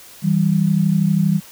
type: tone pair together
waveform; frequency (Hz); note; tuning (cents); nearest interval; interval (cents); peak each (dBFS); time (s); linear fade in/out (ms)
sine; 161.49 / 194; E3 / G3; -35 / -18; minor third; 317; -16; 0.22-1.41; 50
effects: white hiss -42 dBFS RMS until 1.51 s